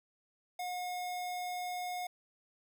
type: tone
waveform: square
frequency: 721 Hz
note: F#5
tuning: 45 cents flat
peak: -37 dBFS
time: 0.59-2.07 s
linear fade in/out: 5 ms
effects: none